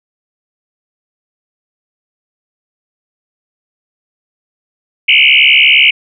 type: tone with frequency modulation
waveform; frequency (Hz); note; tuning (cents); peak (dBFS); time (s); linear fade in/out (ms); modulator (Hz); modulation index
sine; 2600; E7; -24; -4; 5.08-5.91; 10; 68.5; 6.1
effects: none